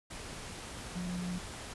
sine tone in noise, 178.8 Hz, F3, 41 cents sharp, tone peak -35 dBFS, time 0.95-1.39 s, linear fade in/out 10 ms, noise pink, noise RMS -44 dBFS, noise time 0.1-1.74 s, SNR +6 dB, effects resampled to 24000 Hz

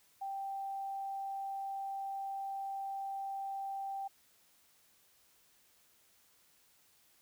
sine tone, 784 Hz, G5, in tune, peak -37 dBFS, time 0.21-4.08 s, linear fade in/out 10 ms, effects white hiss -68 dBFS RMS until 7.21 s

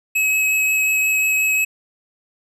square tone with vibrato, 2564 Hz, E7, 49 cents flat, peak -16 dBFS, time 0.15-1.65 s, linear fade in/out 10 ms, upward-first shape sine, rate 5.6 Hz, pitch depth 8 cents each way, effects none

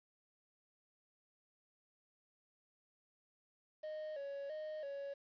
triangle tone with vibrato, 587.3 Hz, D5, in tune, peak -40 dBFS, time 3.83-5.14 s, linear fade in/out 10 ms, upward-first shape square, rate 1.5 Hz, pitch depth 87 cents each way, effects resampled to 11025 Hz + 11-bit

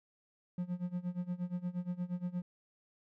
triangle tone with tremolo, 178.1 Hz, F3, 34 cents sharp, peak -30 dBFS, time 0.58-2.42 s, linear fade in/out 2 ms, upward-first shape sine, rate 8.5 Hz, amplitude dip 90%, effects none

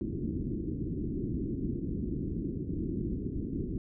white low-pass noise, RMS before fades -34 dBFS, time 0.01-3.78 s, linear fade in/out 2 ms, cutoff 350 Hz, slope 48 dB/octave, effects none

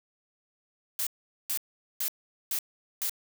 blue noise bursts, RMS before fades -30 dBFS, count 5, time 0.99-3.095 s, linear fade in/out 0 ms, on 77 ms, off 430 ms, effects none

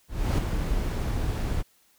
brown noise with ADSR envelope, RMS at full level -21 dBFS, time 0.08-1.63 s, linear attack 300 ms, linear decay 10 ms, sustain -6 dB, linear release 25 ms, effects white hiss -63 dBFS RMS until 1.98 s

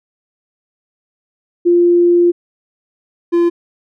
sine / triangle tone pair in turn, 348.1 / 343.5 Hz, F4 / F4, -6 / -29 cents, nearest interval unison, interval 23 cents, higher first, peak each -7 dBFS, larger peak neither, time 1.65-2.32 / 3.32-3.5 s, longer first, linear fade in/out 20 ms, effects none

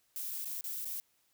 violet noise with dropouts, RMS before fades -39 dBFS, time 0.16-1 s, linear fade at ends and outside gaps 0 ms, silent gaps 0.311-0.315 / 0.446-0.456 / 0.609-0.641 / 0.847-0.855 s, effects white hiss -73 dBFS RMS until 1.33 s

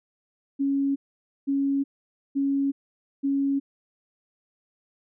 sine tone bursts, 276.9 Hz, C#4, 2 cents flat, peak -21 dBFS, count 4, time 0.59-3.6 s, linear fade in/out 20 ms, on 370 ms, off 510 ms, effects none

